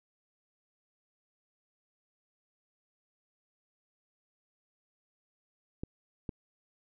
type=clicks; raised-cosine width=3 ms; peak=-23 dBFS; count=2; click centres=5.835 / 6.292 s; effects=none